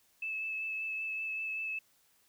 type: tone with vibrato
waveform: sine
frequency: 2613 Hz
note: E7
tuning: 16 cents flat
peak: -34 dBFS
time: 0.22-1.79 s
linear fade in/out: 5 ms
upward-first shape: sine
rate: 5.2 Hz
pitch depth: 15 cents each way
effects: white hiss -69 dBFS RMS until 2.28 s